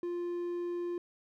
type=tone; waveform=triangle; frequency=349.2 Hz; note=F4; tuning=in tune; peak=-31 dBFS; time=0.03-0.98 s; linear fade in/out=2 ms; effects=none